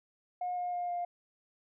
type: tone with pitch steps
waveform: sine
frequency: 719 / 713.6 / 708.3 / 703 Hz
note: F#5 / F5 / F5 / F5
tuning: -50 / +37 / +24 / +11 cents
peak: -31 dBFS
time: 0.41-1.05 s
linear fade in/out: 5 ms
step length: 160 ms
effects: tanh soft clip ceiling -28 dBFS